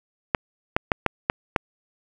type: clicks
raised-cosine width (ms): 0.5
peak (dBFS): -3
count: 6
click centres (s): 0.348 / 0.765 / 0.918 / 1.063 / 1.299 / 1.562
effects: 7-bit

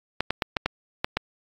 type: clicks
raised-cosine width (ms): 0.3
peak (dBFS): -7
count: 7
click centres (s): 0.206 / 0.306 / 0.422 / 0.568 / 0.66 / 1.045 / 1.17
effects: AAC 64 kbps

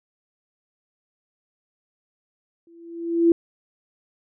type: tone with exponential growth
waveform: sine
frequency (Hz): 336.6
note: E4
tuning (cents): +36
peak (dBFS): -10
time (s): 2.67-3.32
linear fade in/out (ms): 2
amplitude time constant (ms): 140
effects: none

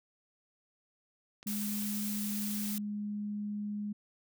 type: clicks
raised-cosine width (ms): 0.2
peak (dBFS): -32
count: 3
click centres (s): 1.429 / 1.531 / 1.822
type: tone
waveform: sine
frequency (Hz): 207.4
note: G#3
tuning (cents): -2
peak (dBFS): -34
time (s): 1.46-3.93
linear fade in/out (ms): 10
type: noise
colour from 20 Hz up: blue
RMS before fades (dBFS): -39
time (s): 1.47-2.78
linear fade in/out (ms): 0
effects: none

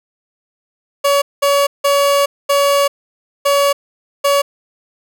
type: tone bursts at uneven times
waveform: 30% pulse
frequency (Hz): 565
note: C#5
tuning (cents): +33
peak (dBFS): -8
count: 6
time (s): 1.04-1.22 / 1.42-1.67 / 1.84-2.26 / 2.49-2.88 / 3.45-3.73 / 4.24-4.42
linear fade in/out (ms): 10
effects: none

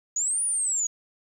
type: linear two-way sweep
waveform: sine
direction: up then down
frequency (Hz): 6650 to 9700 to 6650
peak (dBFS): -23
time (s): 0.16-0.87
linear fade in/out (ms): 5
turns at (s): 0.44
effects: 9-bit

